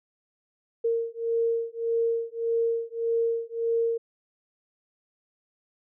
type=beating tone pair; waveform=sine; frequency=460 / 461.7 Hz; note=A#4 / A#4; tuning=-23 / -17 cents; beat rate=1.7 Hz; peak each=-27 dBFS; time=0.84-3.98 s; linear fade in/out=10 ms; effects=none